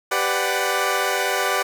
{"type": "chord", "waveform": "15% pulse", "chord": "G major seventh", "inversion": "none", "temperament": "equal with one note detuned", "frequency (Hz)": [392, 498.5, 587.3, 740], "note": ["G4", "B4", "D5", "F#5"], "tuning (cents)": [0, 16, 0, 0], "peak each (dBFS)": -19, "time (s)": [0.11, 1.63], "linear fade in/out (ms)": 10, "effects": []}